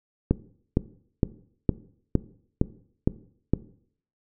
click train, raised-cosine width 3 ms, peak -6 dBFS, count 8, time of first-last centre 0.31-3.536 s, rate 2.17 Hz, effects noise-tail reverb RT60 0.6 s tail -18 dB re dry

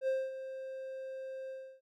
triangle tone with ADSR envelope, 528 Hz, C5, 16 cents sharp, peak -26 dBFS, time 0.01-1.81 s, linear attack 67 ms, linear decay 230 ms, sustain -12 dB, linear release 310 ms, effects none

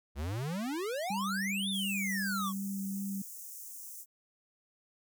square exponential two-way sweep, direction up then down, 65.41 to 3661 to 1070 Hz, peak -34 dBFS, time 0.15-2.53 s, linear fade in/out 50 ms, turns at 1.69 s
sine tone with vibrato, 196.2 Hz, G3, 2 cents sharp, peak -34 dBFS, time 1.1-3.22 s, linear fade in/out 5 ms, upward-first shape sine, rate 2.7 Hz, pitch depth 12 cents each way
white high-pass noise, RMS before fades -46 dBFS, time 1.71-4.06 s, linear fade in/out 50 ms, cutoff 6000 Hz, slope 48 dB/octave
effects none

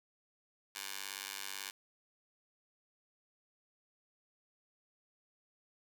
15% pulse tone with high-pass filter, 98.1 Hz, G2, 2 cents sharp, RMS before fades -44 dBFS, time 0.75-1.71 s, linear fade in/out 5 ms, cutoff 2100 Hz, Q 0.57, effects none

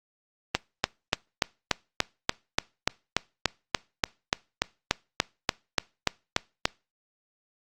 click train, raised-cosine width 0.2 ms, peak -3 dBFS, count 22, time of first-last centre 0.55-6.655 s, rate 3.44 Hz, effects noise-tail reverb RT60 0.3 s tail -24 dB re dry + Opus 32 kbps

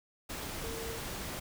sine tone in noise, 454.7 Hz, A#4, 43 cents flat, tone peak -41 dBFS, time 0.63-0.99 s, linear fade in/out 10 ms, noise pink, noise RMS -40 dBFS, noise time 0.29-1.4 s, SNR -4 dB, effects none

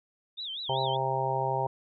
sine tone with vibrato, 3495 Hz, A7, 12 cents flat, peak -34 dBFS, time 0.37-0.97 s, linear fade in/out 20 ms, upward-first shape sine, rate 5.1 Hz, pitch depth 220 cents each way
harmonic tone, 132.7 Hz, C3, 25 cents sharp, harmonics 1 / 3 / 4 / 5 / 6 / 7, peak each -34 / -35 / -35 / -35 / -32 / -31 dBFS, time 0.69-1.67 s, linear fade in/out 5 ms
effects none

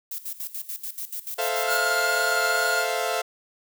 violet noise with tremolo, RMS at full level -32 dBFS, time 0.11-1.77 s, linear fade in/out 5 ms, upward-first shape square, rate 6.9 Hz, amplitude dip 80%
sawtooth chord, F major seventh, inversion first, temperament equal, 440 / 523.3 / 659.3 / 698.5 Hz, A4 / C5 / E5 / F5, 0 / 0 / 0 / 0 cents, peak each -27 / -27 / -26 / -24 dBFS, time 1.38-3.22 s, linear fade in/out 10 ms
square tone with vibrato, 1419 Hz, F6, 27 cents sharp, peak -24 dBFS, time 1.66-2.86 s, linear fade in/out 50 ms, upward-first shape sine, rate 2.3 Hz, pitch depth 9 cents each way
effects none

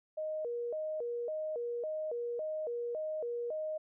sine tone with vibrato, 544 Hz, C#5, 33 cents flat, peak -34 dBFS, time 0.17-3.78 s, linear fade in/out 10 ms, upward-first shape square, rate 1.8 Hz, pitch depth 230 cents each way, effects none

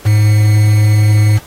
triangle tone with quantisation, 105.8 Hz, G#2, 33 cents sharp, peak -4 dBFS, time 0.05-1.39 s, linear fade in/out 20 ms, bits 4, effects pink hiss -38 dBFS RMS until 1.46 s + AAC 48 kbps

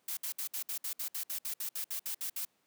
blue noise bursts, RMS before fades -37 dBFS, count 16, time 0.08-2.451 s, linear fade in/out 5 ms, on 91 ms, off 61 ms, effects pink hiss -74 dBFS RMS until 2.66 s + high-pass 200 Hz 12 dB/octave

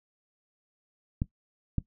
clicks, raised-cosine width 5 ms, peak -15 dBFS, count 2, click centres 1.219 / 1.783 s, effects noise-tail reverb RT60 0.1 s tail -17 dB re dry

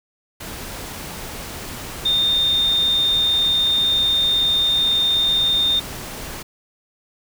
sine tone in noise, 3639 Hz, A#7, 42 cents flat, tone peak -15 dBFS, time 2.05-5.8 s, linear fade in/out 10 ms, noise pink, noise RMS -32 dBFS, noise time 0.4-6.43 s, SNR +14 dB, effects none

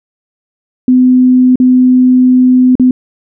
sine tone with dropouts, 253.4 Hz, B3, 45 cents sharp, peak -3 dBFS, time 0.88-2.91 s, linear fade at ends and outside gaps 2 ms, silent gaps 1.557-1.6 / 2.754-2.797 s, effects none

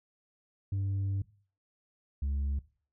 sine tone pair in turn, 98 / 69.81 Hz, G2 / C#2, 0 / +13 cents, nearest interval tritone, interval 587 cents, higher first, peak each -26 dBFS, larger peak neither, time 0.72-1.22 / 2.22-2.59 s, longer first, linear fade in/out 5 ms, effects noise-tail reverb RT60 0.4 s tail -19 dB re dry + tanh soft clip ceiling -28 dBFS

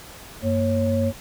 sine tone cluster, 95.7 / 232.9 / 548 Hz, G2 / A#3 / C#5, -41 / -1 / -20 cents, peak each -23 dBFS, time 0.42-1.13 s, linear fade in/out 50 ms, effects pink hiss -42 dBFS RMS until 1.2 s

